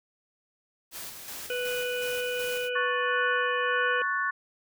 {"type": "noise with tremolo", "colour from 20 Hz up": "white", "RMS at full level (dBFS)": -39, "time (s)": [0.91, 2.7], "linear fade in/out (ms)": 50, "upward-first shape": "square", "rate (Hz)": 2.7, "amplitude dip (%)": 40}
{"type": "harmonic tone", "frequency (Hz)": 493.9, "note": "B4", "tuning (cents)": 0, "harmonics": [1, 3, 5, 6], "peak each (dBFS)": [-30, -35, -37, -38], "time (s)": [1.5, 4.02], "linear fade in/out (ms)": 2}
{"type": "chord", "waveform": "sine", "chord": "F# minor", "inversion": "second", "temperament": "equal", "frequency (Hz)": [1108.7, 1480, 1760], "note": ["C#6", "F#6", "A6"], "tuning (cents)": [0, 0, 0], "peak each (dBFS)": -30, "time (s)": [2.75, 4.31], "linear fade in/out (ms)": 10}
{"effects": []}